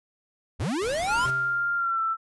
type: linear sweep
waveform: square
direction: up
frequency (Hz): 56.7 to 1078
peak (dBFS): -26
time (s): 0.59-1.27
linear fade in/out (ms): 20
type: noise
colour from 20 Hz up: pink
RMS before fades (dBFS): -38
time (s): 0.81-1.31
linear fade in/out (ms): 10
type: tone with pitch glide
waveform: sine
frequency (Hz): 1396.9 to 1331.5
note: F6 to E6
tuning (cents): 0 to +17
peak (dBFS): -23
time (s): 1.07-2.17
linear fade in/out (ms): 50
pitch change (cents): -83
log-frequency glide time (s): 1.76-2.01
type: tone with exponential decay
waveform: square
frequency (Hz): 131.6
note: C3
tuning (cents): +10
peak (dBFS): -31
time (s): 1.25-1.94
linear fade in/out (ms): 5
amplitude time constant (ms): 150
effects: resampled to 24000 Hz